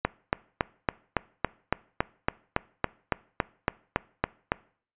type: click train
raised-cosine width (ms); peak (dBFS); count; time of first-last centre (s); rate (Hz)
0.5; -7; 17; 0.05-4.519; 3.58
effects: noise-tail reverb RT60 0.5 s tail -22 dB re dry + resampled to 8000 Hz